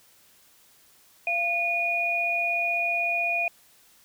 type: tone pair together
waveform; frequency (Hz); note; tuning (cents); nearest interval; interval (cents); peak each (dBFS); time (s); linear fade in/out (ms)
sine; 688 / 2454; F5 / D#7; -26 / -25; octave + minor seventh; 2201; -29 / -24; 1.27-3.48; 2
effects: white hiss -58 dBFS RMS until 4.04 s